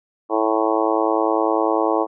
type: harmonic tone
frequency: 110 Hz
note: A2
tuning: in tune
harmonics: 3 / 4 / 5 / 6 / 7 / 8 / 9 / 10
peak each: -22 / -23 / -24 / -25 / -25 / -26 / -27 / -27 dBFS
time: 0.29-2.07 s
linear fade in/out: 50 ms
effects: none